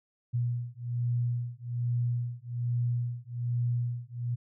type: beating tone pair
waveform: sine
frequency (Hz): 120 / 121.2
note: B2 / B2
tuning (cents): -49 / -32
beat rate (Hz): 1.2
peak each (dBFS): -31 / -31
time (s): 0.33-4.36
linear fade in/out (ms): 20
effects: none